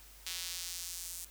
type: tone with high-pass filter sweep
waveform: square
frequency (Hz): 87.31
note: F2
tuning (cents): 0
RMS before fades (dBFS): -42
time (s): 0.26-1.25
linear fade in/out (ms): 5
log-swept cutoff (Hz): 3600 to 8100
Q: 1.1
effects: added 50 Hz sine -57 dBFS peak until 1.3 s + white hiss -57 dBFS RMS until 1.3 s